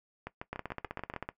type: two click trains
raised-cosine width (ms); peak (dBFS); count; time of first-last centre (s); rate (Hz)
0.5; -23 / -21; 7 / 13; 0.27-1.138 / 0.53-1.289; 6.91 / 15.8
effects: noise-tail reverb RT60 0.1 s tail -17 dB re dry